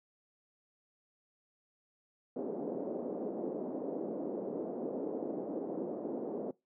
pink band-pass noise, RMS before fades -38 dBFS, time 2.36-6.51 s, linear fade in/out 2 ms, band 240 to 550 Hz, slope 24 dB/octave, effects noise-tail reverb RT60 0.2 s tail -21 dB re dry + high-pass 150 Hz 12 dB/octave

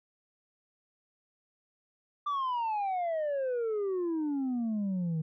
sine exponential sweep, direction down, 1188 to 154.7 Hz, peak -26 dBFS, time 2.26-5.22 s, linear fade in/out 10 ms, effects tanh soft clip ceiling -28 dBFS

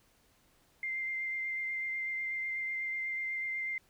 sine tone with vibrato, 2093 Hz, C7, in tune, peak -33 dBFS, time 0.83-3.78 s, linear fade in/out 2 ms, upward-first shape sine, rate 8.1 Hz, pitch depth 13 cents each way, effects pink hiss -68 dBFS RMS until 3.89 s

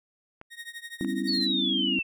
clicks, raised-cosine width 0.5 ms, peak -28 dBFS, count 2, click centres 0.414 / 1.047 s
30% pulse tone with tremolo, 1864.7 Hz, A#6, in tune, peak -32 dBFS, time 0.5-1.49 s, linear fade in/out 50 ms, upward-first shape triangle, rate 12 Hz, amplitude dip 95%
sine chord, C# half-diminished seventh, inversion second, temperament equal with one note detuned, 196 / 253.2 / 277.2 / 329.6 Hz, G3 / B3 / C#4 / E4, 0 / +43 / 0 / 0 cents, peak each -32 dBFS, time 1.01-1.99 s, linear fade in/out 0 ms
sine exponential sweep, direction down, 4549 to 2635 Hz, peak -25 dBFS, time 1.27-2.03 s, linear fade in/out 20 ms
effects none

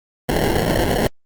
white noise with sample-and-hold, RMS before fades -18 dBFS, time 0.29-1.07 s, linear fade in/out 0 ms, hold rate 1225 Hz, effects Opus 24 kbps

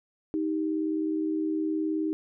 sine tone pair together, 313.2 / 392.5 Hz, D#4 / G4, +11 / +2 cents, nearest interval major third, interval 391 cents, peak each -26 / -34 dBFS, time 0.34-2.13 s, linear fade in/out 0 ms, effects none

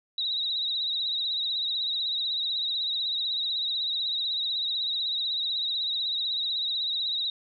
sine tone with vibrato, 3838 Hz, A#7, 50 cents sharp, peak -26 dBFS, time 0.18-7.3 s, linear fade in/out 2 ms, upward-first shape triangle, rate 16 Hz, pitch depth 79 cents each way, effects none

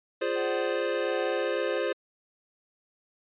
square chord, D half-diminished seventh, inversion first, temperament equal, 349.2 / 415.3 / 523.3 / 587.3 Hz, F4 / Ab4 / C5 / D5, 0 / 0 / 0 / 0 cents, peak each -34 / -33 / -30 / -36 dBFS, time 0.21-1.93 s, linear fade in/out 10 ms
triangle tone with tremolo, 754 Hz, F#5, 32 cents sharp, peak -34 dBFS, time 0.35-1.79 s, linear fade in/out 20 ms, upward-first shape sine, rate 1.4 Hz, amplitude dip 90%
effects resampled to 8000 Hz

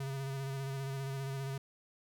square tone with vibrato, 136 Hz, C#3, 33 cents flat, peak -37 dBFS, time 0-1.58 s, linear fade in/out 5 ms, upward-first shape square, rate 15 Hz, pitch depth 21 cents each way, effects none

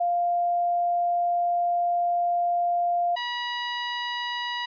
sine / 15% pulse tone pair in turn, 698.5 / 967.3 Hz, F5 / B5, 0 / -36 cents, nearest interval tritone, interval 564 cents, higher second, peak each -21 dBFS, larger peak neither, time 0-3.16 / 3.16-4.66 s, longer first, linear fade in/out 10 ms, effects resampled to 11025 Hz

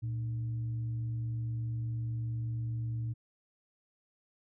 sine tone with frequency modulation, 115.6 Hz, A#2, 14 cents flat, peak -32 dBFS, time 0.02-3.14 s, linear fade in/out 20 ms, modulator 183 Hz, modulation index 0.21, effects none

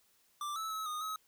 square tone with pitch steps, 1178 / 1307 / 1292 / 1232 / 1279 Hz, D6 / E6 / E6 / D#6 / D#6, +5 / -15 / -35 / -17 / +47 cents, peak -37 dBFS, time 0.41-1.16 s, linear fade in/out 2 ms, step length 150 ms, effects white hiss -70 dBFS RMS until 1.27 s

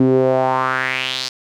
sawtooth tone with band-pass filter sweep, 130 Hz, C3, 11 cents flat, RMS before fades -17 dBFS, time 0-1.29 s, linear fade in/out 5 ms, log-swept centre 280 to 4900 Hz, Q 3.6, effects none

